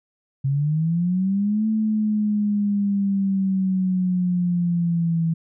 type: linear two-way sweep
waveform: sine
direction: up then down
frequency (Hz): 133.7 to 219.3 to 163.2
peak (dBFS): -18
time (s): 0.44-5.34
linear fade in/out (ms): 10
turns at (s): 1.67
effects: none